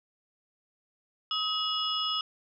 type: tone cluster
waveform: sine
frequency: 1266 / 2901 / 3379 / 5140 Hz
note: D#6 / F#7 / G#7 / E8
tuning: +30 / -35 / +29 / -45 cents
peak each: -33 / -31 / -34 / -36 dBFS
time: 1.31-2.21 s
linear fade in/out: 2 ms
effects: none